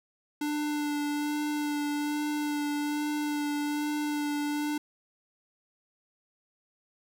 square tone with vibrato, 295.3 Hz, D4, 10 cents sharp, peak -29 dBFS, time 0.41-4.78 s, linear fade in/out 5 ms, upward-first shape sine, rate 1.2 Hz, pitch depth 15 cents each way, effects none

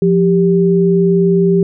sine tone pair together, 175.2 / 393.6 Hz, F3 / G4, +6 / +7 cents, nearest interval octave + major second, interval 1401 cents, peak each -11 dBFS, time 0.02-1.63 s, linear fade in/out 2 ms, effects none

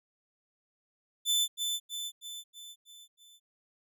sawtooth tone with echo, 3520 Hz, A7, in tune, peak -22 dBFS, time 1.25-1.48 s, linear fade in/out 50 ms, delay 320 ms, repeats 6, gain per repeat -5 dB, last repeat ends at 3.4 s, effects none

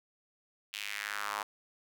square tone with high-pass filter sweep, 51.6 Hz, G#1, 10 cents flat, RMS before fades -38 dBFS, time 0.73-1.43 s, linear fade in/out 5 ms, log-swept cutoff 2900 to 940 Hz, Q 2.7, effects none

